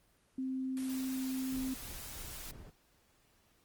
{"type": "tone", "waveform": "sine", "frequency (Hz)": 261.6, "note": "C4", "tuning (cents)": 0, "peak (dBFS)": -34, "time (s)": [0.38, 1.74], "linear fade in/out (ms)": 5}
{"type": "noise", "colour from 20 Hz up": "white", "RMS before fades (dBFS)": -47, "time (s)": [0.77, 2.51], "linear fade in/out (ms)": 0}
{"type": "noise with tremolo", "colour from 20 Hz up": "brown", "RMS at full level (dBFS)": -48, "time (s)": [1.51, 2.71], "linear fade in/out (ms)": 10, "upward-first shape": "sine", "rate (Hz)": 3, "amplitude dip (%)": 45}
{"effects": ["pink hiss -70 dBFS RMS until 3.64 s", "Opus 24 kbps"]}